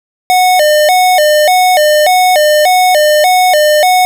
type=tone with vibrato; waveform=square; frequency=666 Hz; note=E5; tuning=18 cents sharp; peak=-6 dBFS; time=0.3-4.05 s; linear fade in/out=0 ms; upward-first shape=square; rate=1.7 Hz; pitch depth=170 cents each way; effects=none